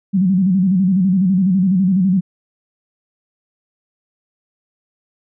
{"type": "tone with vibrato", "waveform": "sine", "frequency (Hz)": 187.4, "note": "F#3", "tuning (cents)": 22, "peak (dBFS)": -11, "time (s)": [0.13, 2.21], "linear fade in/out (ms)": 20, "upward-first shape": "square", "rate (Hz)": 12, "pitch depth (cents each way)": 85, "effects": []}